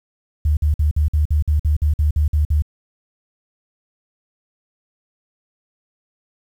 sine tone bursts, 75.2 Hz, D2, 42 cents sharp, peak -13 dBFS, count 13, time 0.45-2.622 s, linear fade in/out 5 ms, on 120 ms, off 51 ms, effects 8-bit

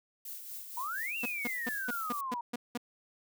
violet noise with tremolo, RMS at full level -42 dBFS, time 0.25-2.21 s, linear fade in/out 5 ms, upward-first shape sine, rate 4.2 Hz, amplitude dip 45%
sine exponential two-way sweep, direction up then down, 932.3 to 2794 to 932.3 Hz, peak -34 dBFS, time 0.77-2.41 s, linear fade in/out 5 ms, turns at 1.17 s
sawtooth tone bursts, 241.4 Hz, B3, 39 cents flat, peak -29 dBFS, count 8, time 1.23-2.776 s, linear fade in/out 5 ms, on 27 ms, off 190 ms
effects none

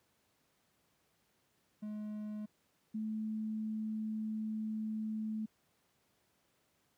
triangle / sine tone pair in turn, 211.6 / 217.3 Hz, G#3 / A3, +33 / -21 cents, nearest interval unison, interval 46 cents, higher second, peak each -37 / -35 dBFS, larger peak second, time 1.82-2.46 / 2.94-5.46 s, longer second, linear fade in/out 10 ms, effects pink hiss -75 dBFS RMS until 6.97 s + high-pass 100 Hz 12 dB/octave

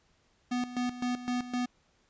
square tone with tremolo, 246.9 Hz, B3, in tune, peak -29 dBFS, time 0.51-1.66 s, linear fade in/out 10 ms, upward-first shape square, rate 3.9 Hz, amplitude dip 75%, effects pink hiss -69 dBFS RMS until 2.09 s + resampled to 16000 Hz

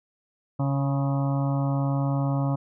harmonic tone with a mistuned harmonic, 138.59 Hz, C#3, in tune, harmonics 1 / 2 / 4 / 5 / 6 / 7 / 8 / 9, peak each -23 / -29 / -35 / -37 / -39 / -40 / -41 / -42 dBFS, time 0.59-2.56 s, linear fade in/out 10 ms, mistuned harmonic 8, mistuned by -29 cents, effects none

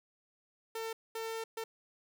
sawtooth tone bursts at uneven times, 450.2 Hz, A4, 40 cents sharp, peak -33 dBFS, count 3, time 0.75-0.93 / 1.15-1.44 / 1.57-1.64 s, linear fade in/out 5 ms, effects none

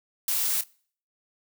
blue noise with echo, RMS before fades -26 dBFS, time 0.28-0.61 s, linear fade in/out 2 ms, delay 28 ms, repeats 1, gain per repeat -13 dB, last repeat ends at 0.638 s, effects noise-tail reverb RT60 0.5 s tail -24 dB re dry

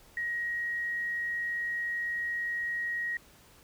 sine tone, 1891 Hz, A#6, 24 cents sharp, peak -30 dBFS, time 0.17-3.17 s, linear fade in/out 2 ms, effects pink hiss -58 dBFS RMS until 3.63 s

